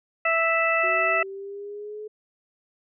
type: harmonic tone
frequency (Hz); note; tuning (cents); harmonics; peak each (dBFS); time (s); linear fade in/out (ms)
659.3; E5; 0; 1 / 2 / 3 / 4; -25 / -25 / -25 / -25; 0.25-1.23; 5
type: linear sweep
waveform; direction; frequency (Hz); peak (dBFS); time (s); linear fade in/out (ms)
sine; up; 365.6 to 428.6; -33; 0.83-2.08; 10
effects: none